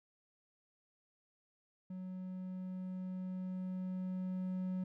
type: tone with level ramp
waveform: triangle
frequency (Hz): 185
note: F#3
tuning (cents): 0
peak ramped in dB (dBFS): -40 to -33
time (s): 1.9-4.84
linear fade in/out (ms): 5
effects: none